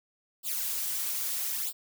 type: noise with flanger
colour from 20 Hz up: blue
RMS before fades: -32 dBFS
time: 0.43-1.73 s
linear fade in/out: 50 ms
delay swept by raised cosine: 0.24 to 5.94 ms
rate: 0.78 Hz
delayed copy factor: +0.95
effects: none